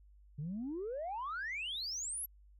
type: exponential sweep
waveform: sine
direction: up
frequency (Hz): 137.9 to 11930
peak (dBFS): -36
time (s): 0.38-2.26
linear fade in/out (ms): 10
effects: tanh soft clip ceiling -34 dBFS + added 50 Hz sine -58 dBFS peak until 2.59 s

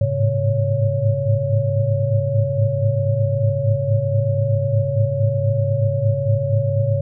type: tone cluster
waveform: sine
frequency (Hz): 102.2 / 106.8 / 110.6 / 136.2 / 557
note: G#2 / G#2 / A2 / C#3 / C#5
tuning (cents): -27 / +49 / +9 / -30 / +8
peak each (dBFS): -22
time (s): 0.01-7.01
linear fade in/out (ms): 5
effects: none

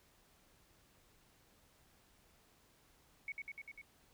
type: tone with echo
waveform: sine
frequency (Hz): 2222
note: C#7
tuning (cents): +4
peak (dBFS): -39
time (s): 3.28-3.32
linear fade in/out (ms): 2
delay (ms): 99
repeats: 5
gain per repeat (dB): -2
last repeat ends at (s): 3.815
effects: pink hiss -69 dBFS RMS until 4.13 s

